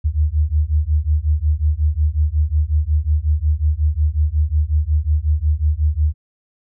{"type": "beating tone pair", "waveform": "sine", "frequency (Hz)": [73.42, 78.92], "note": ["D2", "D#2"], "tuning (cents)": [0, 25], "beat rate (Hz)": 5.5, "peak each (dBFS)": -17, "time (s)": [0.04, 6.14], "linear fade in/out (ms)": 20, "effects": []}